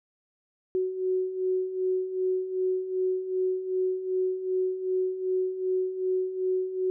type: beating tone pair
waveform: sine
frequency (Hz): 370 / 372.6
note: F#4 / F#4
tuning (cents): 0 / +12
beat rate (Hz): 2.6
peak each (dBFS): -32 / -26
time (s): 0.75-6.9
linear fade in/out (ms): 0
effects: none